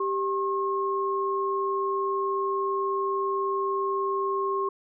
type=tone pair together; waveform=sine; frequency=391.8 / 1077.3 Hz; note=G4 / C#6; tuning=-1 / -50 cents; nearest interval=octave + tritone; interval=1751 cents; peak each=-27 dBFS; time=0-4.69 s; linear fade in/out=5 ms; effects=none